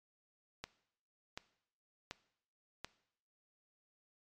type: click train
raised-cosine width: 0.2 ms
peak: -24 dBFS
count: 4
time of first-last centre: 0.64-2.846 s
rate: 1.36 Hz
effects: noise-tail reverb RT60 0.7 s tail -18 dB re dry + MP3 96 kbps